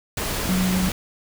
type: tone in noise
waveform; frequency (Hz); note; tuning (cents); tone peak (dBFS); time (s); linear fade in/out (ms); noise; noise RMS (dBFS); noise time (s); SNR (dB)
sine; 185; F#3; 0; -19; 0.49-0.89; 2; pink; -26; 0.17-0.92; +4
effects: none